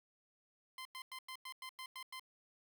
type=tone bursts; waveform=15% pulse; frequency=1038 Hz; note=C6; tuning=14 cents flat; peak=-39 dBFS; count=9; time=0.78-2.196 s; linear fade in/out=2 ms; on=72 ms; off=96 ms; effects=none